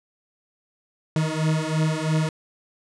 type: beating tone pair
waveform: 40% pulse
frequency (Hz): 155.56 / 158.56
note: D#3 / D#3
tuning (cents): 0 / +33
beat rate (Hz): 3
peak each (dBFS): -23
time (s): 1.16-2.29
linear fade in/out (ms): 2
effects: resampled to 22050 Hz